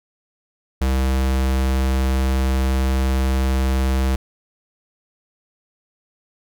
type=tone; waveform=square; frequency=65.7 Hz; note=C2; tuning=8 cents sharp; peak=-17 dBFS; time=0.81-4.16 s; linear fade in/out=5 ms; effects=none